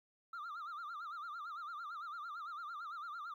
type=tone with vibrato; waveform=sine; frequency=1280 Hz; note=D#6; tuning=49 cents sharp; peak=-40 dBFS; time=0.33-3.34 s; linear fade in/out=5 ms; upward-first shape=sine; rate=8.9 Hz; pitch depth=160 cents each way; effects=tanh soft clip ceiling -42 dBFS + 13-bit